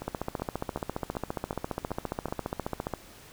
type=two click trains; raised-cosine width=1 ms; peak=-22 / -16 dBFS; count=7 / 43; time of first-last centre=0.02-2.284 / 0.08-2.937 s; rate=2.65 / 14.7 Hz; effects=pink hiss -51 dBFS RMS until 3.32 s